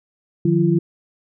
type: tone cluster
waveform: sine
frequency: 153.2 / 178.3 / 340 Hz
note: D#3 / F3 / F4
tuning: -27 / +36 / -46 cents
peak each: -18 dBFS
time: 0.45-0.79 s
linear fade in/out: 5 ms
effects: none